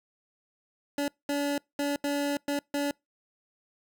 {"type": "tone bursts at uneven times", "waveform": "25% pulse", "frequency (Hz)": 286.1, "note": "D4", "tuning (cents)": -45, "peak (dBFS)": -23, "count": 6, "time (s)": [[0.98, 1.08], [1.29, 1.58], [1.79, 1.96], [2.04, 2.37], [2.48, 2.59], [2.74, 2.91]], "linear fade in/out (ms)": 2, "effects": ["noise-tail reverb RT60 0.2 s tail -26 dB re dry"]}